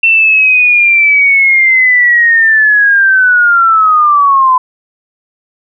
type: linear sweep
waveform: sine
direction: down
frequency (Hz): 2699 to 1008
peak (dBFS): -4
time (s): 0.03-4.58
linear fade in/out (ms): 5
effects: none